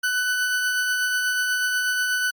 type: tone with tremolo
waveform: 40% pulse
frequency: 1495 Hz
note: F#6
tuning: 17 cents sharp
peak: -19 dBFS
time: 0.03-2.31 s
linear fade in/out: 10 ms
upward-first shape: triangle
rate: 8.2 Hz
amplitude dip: 30%
effects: Opus 48 kbps